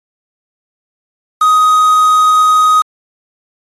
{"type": "tone with quantisation", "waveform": "triangle", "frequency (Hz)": 1253, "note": "D#6", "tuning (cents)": 12, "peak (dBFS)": -4, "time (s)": [1.41, 2.82], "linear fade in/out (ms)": 5, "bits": 4, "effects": ["AAC 32 kbps"]}